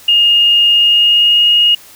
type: tone with pitch glide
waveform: sine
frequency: 2841 to 2866 Hz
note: F7 to F7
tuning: +29 to +44 cents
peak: -6 dBFS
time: 0.08-1.75 s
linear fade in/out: 5 ms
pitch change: +15 cents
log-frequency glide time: 0.71-1.49 s
effects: white hiss -39 dBFS RMS until 1.95 s